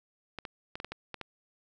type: clicks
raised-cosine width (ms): 0.3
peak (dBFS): -22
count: 8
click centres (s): 0.387 / 0.452 / 0.755 / 0.801 / 0.846 / 0.92 / 1.143 / 1.213
effects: none